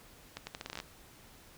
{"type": "accelerating click train", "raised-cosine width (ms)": 0.2, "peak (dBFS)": -22, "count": 11, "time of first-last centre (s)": [0.37, 0.801], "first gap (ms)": 100, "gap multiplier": 0.79, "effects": ["pink hiss -57 dBFS RMS until 1.57 s"]}